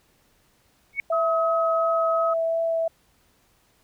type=tone with exponential growth; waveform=sine; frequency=2223 Hz; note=C#7; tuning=4 cents sharp; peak=-18 dBFS; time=0.93-1 s; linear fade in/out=1 ms; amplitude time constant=15 ms
type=tone with vibrato; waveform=sine; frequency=659.3 Hz; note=E5; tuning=in tune; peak=-21 dBFS; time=1.1-2.88 s; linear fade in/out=5 ms; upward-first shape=triangle; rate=2.8 Hz; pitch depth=9 cents each way
type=tone; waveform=sine; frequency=1275 Hz; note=D#6; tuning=42 cents sharp; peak=-23 dBFS; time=1.12-2.34 s; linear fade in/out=10 ms
effects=pink hiss -63 dBFS RMS until 3.83 s